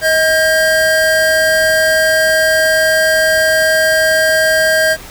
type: tone pair together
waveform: square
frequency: 634.3 / 1604 Hz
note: D#5 / G6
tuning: +33 / +39 cents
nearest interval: octave + major third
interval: 1606 cents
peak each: -13 dBFS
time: 0.01-4.97 s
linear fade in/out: 50 ms
effects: pink hiss -33 dBFS RMS until 5.1 s